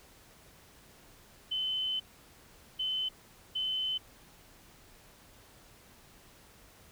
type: tone bursts at uneven times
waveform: sine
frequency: 3046 Hz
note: F#7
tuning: 50 cents sharp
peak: -30 dBFS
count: 3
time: 1.51-2 / 2.79-3.09 / 3.55-3.98 s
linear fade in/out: 10 ms
effects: pink hiss -58 dBFS RMS until 6.91 s